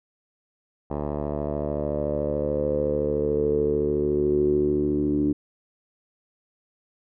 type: tone with low-pass filter sweep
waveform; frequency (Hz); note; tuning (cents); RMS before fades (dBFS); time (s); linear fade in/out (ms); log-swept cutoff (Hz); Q
10% pulse; 73.7; D2; +7; -24; 0.9-5.33; 10; 750 to 310; 8.6
effects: none